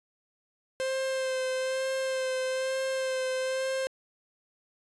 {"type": "tone with vibrato", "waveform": "45% pulse", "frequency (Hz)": 523.3, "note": "C5", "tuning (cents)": 0, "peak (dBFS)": -28, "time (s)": [0.8, 3.87], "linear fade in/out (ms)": 0, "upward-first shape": "sine", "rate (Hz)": 1.1, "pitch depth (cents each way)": 18, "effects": ["resampled to 24000 Hz"]}